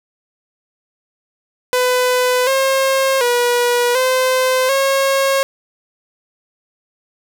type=tone with pitch steps; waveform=sawtooth; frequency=501 / 536 / 484.2 / 515 / 544 Hz; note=B4 / C5 / B4 / C5 / C#5; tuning=+25 / +42 / -34 / -28 / -33 cents; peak=-9 dBFS; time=1.73-5.43 s; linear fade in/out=0 ms; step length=740 ms; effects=none